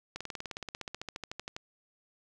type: slowing click train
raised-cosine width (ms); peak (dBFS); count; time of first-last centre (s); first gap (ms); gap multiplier
0.2; -21; 23; 0.16-1.565; 46; 1.03
effects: none